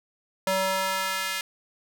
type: tone with high-pass filter sweep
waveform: square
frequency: 190.2 Hz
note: F#3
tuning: 48 cents sharp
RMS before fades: -27 dBFS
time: 0.47-1.41 s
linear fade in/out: 2 ms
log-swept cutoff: 500 to 2000 Hz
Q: 1.1
effects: none